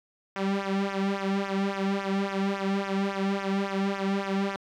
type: tone with flanger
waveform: sawtooth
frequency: 196 Hz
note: G3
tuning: in tune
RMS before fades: -28 dBFS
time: 0.36-4.56 s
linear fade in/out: 0 ms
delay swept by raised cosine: 0.23 to 2.03 ms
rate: 3.6 Hz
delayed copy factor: -1
effects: low-pass 4000 Hz 12 dB/octave + 10-bit